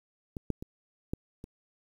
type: clicks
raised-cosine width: 3 ms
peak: -24 / -16 / -26 / -18 / -29 dBFS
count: 5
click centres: 0.368 / 0.503 / 0.625 / 1.135 / 1.441 s
effects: 9-bit